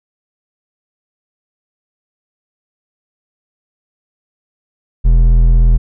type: tone with hard clipping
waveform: sine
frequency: 41.52 Hz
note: E1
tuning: 13 cents sharp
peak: -7 dBFS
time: 5.04-5.78 s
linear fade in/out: 20 ms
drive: 7 dB
effects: none